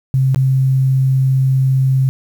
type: tone with dropouts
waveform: sine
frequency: 132.5 Hz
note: C3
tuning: 22 cents sharp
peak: -10 dBFS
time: 0.14-2.09 s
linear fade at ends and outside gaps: 0 ms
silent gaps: 0.346-0.36 s
effects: 7-bit